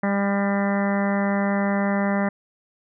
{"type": "harmonic tone with a mistuned harmonic", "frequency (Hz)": 199.7, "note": "G3", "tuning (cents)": 32, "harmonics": [1, 2, 3, 4, 5, 6, 7, 8, 9, 10], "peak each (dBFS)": [-21, -33, -27, -31, -34, -35, -36, -38, -33, -35], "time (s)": [0.03, 2.29], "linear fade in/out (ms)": 5, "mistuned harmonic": 8, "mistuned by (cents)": -23, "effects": []}